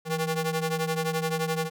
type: ring-modulated tone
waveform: sawtooth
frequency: 319.6 Hz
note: D#4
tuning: 47 cents sharp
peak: -19 dBFS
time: 0.05-1.7 s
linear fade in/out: 50 ms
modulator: 154 Hz
effects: none